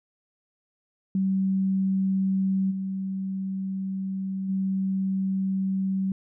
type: tone with level steps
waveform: sine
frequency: 191.6 Hz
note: G3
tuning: 39 cents flat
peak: -21 / -27 / -23 dBFS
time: 1.15-6.12 s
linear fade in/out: 2 ms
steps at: 2.7 / 4.48 s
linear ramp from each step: 20 ms
effects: none